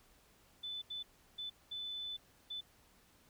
sine tone bursts at uneven times, 3504 Hz, A7, 8 cents flat, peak -40 dBFS, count 5, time 0.63-0.82 / 0.9-1.03 / 1.38-1.5 / 1.71-2.17 / 2.5-2.61 s, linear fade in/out 10 ms, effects pink hiss -67 dBFS RMS until 3.29 s

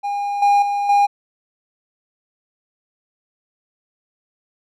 triangle tone with level steps, 811 Hz, G#5, 41 cents flat, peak -18 / -9 / -16 / -9 dBFS, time 0.03-1.07 s, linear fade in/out 20 ms, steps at 0.42 / 0.62 / 0.89 s, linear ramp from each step 5 ms, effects none

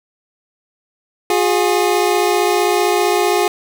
25% pulse tone pair together, 358.2 / 413.6 Hz, F4 / G#4, +44 / -7 cents, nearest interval major second, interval 249 cents, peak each -12 dBFS, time 1.3-3.48 s, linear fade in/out 2 ms, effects none

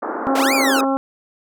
pink band-pass noise, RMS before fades -25 dBFS, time 0.02-0.85 s, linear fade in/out 10 ms, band 260 to 1500 Hz, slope 48 dB/octave
harmonic tone, 270 Hz, C#4, 45 cents flat, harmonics 1 / 2 / 3 / 4 / 5, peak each -19 / -22 / -23 / -27 / -28 dBFS, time 0.27-0.97 s, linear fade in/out 0 ms
sawtooth linear two-way sweep, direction up then down, 362.4 to 2476 to 1220 Hz, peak -15 dBFS, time 0.35-0.81 s, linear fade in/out 5 ms, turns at 0.54 s
effects none

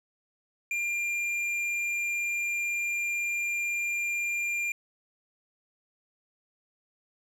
sine tone with tanh clipping, 2394 Hz, D7, 33 cents sharp, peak -29 dBFS, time 0.71-4.72 s, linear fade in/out 2 ms, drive 9 dB, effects none

